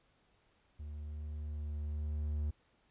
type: tone with level ramp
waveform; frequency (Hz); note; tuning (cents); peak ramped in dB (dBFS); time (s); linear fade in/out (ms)
triangle; 74.9; D2; +35; -40 to -30; 0.79-2.51; 10
effects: pink hiss -72 dBFS RMS until 2.9 s + resampled to 8000 Hz